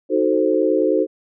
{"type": "chord", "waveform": "sine", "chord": "D# diminished seventh", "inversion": "none", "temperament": "equal", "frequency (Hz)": [311.1, 370, 440, 523.3], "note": ["D#4", "F#4", "A4", "C5"], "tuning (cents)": [0, 0, 0, 0], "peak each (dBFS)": -20, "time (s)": [0.09, 1.07], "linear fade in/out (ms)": 50, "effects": []}